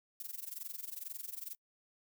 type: noise with amplitude modulation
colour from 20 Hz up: violet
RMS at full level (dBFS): -41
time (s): 0.2-1.55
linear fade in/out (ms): 2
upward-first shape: sine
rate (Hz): 22.2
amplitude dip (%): 90
effects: noise-tail reverb RT60 0.1 s tail -26 dB re dry